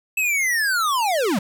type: linear sweep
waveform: square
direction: down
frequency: 2634 to 166.2 Hz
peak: -19 dBFS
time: 0.17-1.39 s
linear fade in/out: 5 ms
effects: none